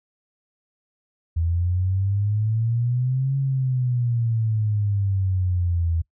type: exponential two-way sweep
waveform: sine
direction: up then down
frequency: 81.7 to 137.5 to 81.7 Hz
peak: -19 dBFS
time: 1.36-6.02 s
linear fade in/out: 10 ms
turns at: 3.37 s
effects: noise-tail reverb RT60 0.1 s tail -23 dB re dry